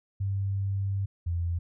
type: tone pair in turn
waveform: sine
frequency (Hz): 98.2 / 85.56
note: G2 / F2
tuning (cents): +4 / -35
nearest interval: major second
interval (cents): 239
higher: first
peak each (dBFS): -26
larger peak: neither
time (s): 0.2-1.06 / 1.26-1.59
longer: first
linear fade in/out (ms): 10
effects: none